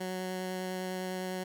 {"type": "tone with vibrato", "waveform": "15% pulse", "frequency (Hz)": 185, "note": "F#3", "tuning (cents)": 0, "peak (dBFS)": -28, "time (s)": [0, 1.44], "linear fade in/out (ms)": 10, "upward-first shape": "sine", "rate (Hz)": 9.9, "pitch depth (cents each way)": 8, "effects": []}